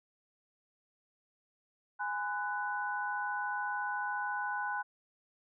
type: tone cluster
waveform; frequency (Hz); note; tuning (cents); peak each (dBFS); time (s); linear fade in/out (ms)
sine; 828 / 1014 / 1487; G#5 / B5 / F#6; -5 / +45 / +8; -37 / -39 / -36; 1.99-4.83; 20
effects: none